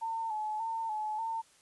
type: tone with vibrato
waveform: sine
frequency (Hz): 880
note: A5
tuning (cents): 0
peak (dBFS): -32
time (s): 0.01-1.42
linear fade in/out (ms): 20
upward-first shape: square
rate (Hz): 1.7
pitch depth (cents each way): 47
effects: white hiss -63 dBFS RMS until 1.61 s + resampled to 24000 Hz